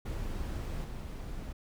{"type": "noise with level steps", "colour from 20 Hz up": "brown", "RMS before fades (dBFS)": [-36, -40], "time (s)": [0.05, 1.53], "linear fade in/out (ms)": 10, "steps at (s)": 0.84, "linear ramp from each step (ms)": 2, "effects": []}